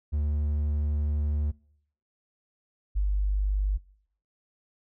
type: tone pair in turn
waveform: triangle / sine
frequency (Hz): 74 / 49.65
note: D2 / G1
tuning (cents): +14 / +23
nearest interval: perfect fifth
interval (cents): 691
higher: first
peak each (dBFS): -22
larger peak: neither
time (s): 0.12-1.52 / 2.95-3.78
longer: first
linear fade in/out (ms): 20
effects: noise-tail reverb RT60 0.7 s tail -24 dB re dry